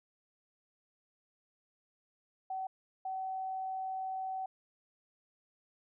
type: tone bursts at uneven times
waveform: sine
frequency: 759 Hz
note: F#5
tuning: 44 cents sharp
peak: -35 dBFS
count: 2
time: 2.5-2.67 / 3.05-4.46 s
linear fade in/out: 5 ms
effects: none